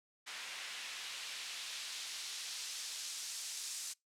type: noise with band-pass filter sweep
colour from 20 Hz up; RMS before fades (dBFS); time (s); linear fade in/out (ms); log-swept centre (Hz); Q
white; -44; 0.26-3.94; 20; 2200 to 6700; 1
effects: noise-tail reverb RT60 0.2 s tail -26 dB re dry + low-pass 11000 Hz 12 dB/octave